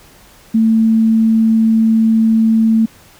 sine tone, 223.2 Hz, A3, 25 cents sharp, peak -8 dBFS, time 0.54-2.86 s, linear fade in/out 10 ms, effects pink hiss -44 dBFS RMS until 3.19 s

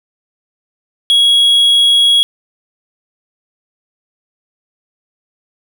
triangle tone, 3322 Hz, G#7, in tune, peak -5 dBFS, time 1.1-2.23 s, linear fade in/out 0 ms, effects none

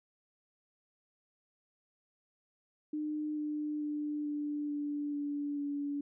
sine tone with pitch steps, 302.8 / 300 / 297.3 / 294.5 / 291.8 / 289.1 / 286.5 Hz, D#4 / D4 / D4 / D4 / D4 / D4 / D4, -47 / +37 / +21 / +5 / -11 / -27 / -43 cents, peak -33 dBFS, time 2.93-6.01 s, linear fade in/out 5 ms, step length 440 ms, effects none

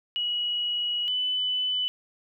sine tone pair in turn, 2914 / 2999 Hz, F#7 / F#7, -27 / +23 cents, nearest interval unison, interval 50 cents, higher second, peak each -25 / -24 dBFS, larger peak second, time 0.16-1.08 / 1.08-1.88 s, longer first, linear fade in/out 0 ms, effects 11-bit

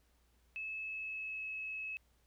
sine tone with pitch glide, 2600 to 2582 Hz, E7 to E7, -24 to -37 cents, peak -39 dBFS, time 0.56-1.97 s, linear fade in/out 0 ms, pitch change -13 cents, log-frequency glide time 0.8-1.46 s, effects added 60 Hz sine -70 dBFS peak until 2.26 s + pink hiss -75 dBFS RMS until 2.26 s

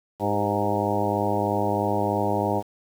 harmonic tone with a mistuned harmonic, 103.1 Hz, G#2, 12 cents flat, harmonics 1 / 2 / 3 / 4 / 5 / 6 / 7 / 8 / 9, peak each -30 / -30 / -30 / -30 / -30 / -30 / -30 / -30 / -30 dBFS, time 0.19-2.63 s, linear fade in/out 50 ms, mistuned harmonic 4, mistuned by -42 cents, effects 8-bit

